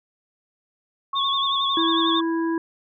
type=tone; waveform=sine; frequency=1100 Hz; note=C#6; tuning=14 cents flat; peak=-23 dBFS; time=1.13-2.21 s; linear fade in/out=5 ms
type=tone with vibrato; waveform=sine; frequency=3495 Hz; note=A7; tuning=12 cents flat; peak=-22 dBFS; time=1.15-2.21 s; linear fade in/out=20 ms; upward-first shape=sine; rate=11 Hz; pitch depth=76 cents each way
type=harmonic tone; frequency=329.6 Hz; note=E4; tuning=in tune; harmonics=1 / 3 / 5; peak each=-21 / -31 / -35 dBFS; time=1.77-2.58 s; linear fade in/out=2 ms
effects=none